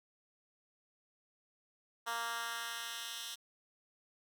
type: tone with high-pass filter sweep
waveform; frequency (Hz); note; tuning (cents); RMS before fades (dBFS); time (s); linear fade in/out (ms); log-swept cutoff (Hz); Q
10% pulse; 232.3; A#3; -6; -41; 2.06-3.36; 20; 1000 to 3400; 1.2
effects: none